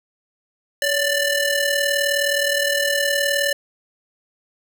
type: ring-modulated tone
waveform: sawtooth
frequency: 1174.7 Hz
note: D6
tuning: in tune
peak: -11 dBFS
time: 0.82-3.53 s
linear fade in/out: 2 ms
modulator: 607 Hz
effects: none